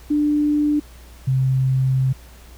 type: tone pair in turn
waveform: sine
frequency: 296.3 / 131.49 Hz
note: D4 / C3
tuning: +15 / +9 cents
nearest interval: octave + major second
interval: 1406 cents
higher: first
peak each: -15 dBFS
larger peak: neither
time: 0.1-0.8 / 1.27-2.13 s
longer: second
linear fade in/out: 10 ms
effects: added 60 Hz sine -41 dBFS peak until 2.57 s + pink hiss -48 dBFS RMS until 2.57 s